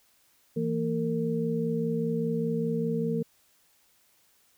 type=tone cluster; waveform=sine; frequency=164.6 / 229.6 / 457.4 Hz; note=E3 / A#3 / A#4; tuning=-2 / -26 / -33 cents; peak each=-30 dBFS; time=0.56-3.23 s; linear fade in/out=10 ms; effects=white hiss -65 dBFS RMS until 4.57 s